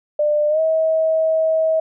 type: tone with pitch glide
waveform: sine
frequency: 597 to 639.8 Hz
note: D5 to D#5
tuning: +28 to +48 cents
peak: -14 dBFS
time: 0.19-1.8 s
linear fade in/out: 5 ms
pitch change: +120 cents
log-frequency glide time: 0.49-0.6 s
effects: none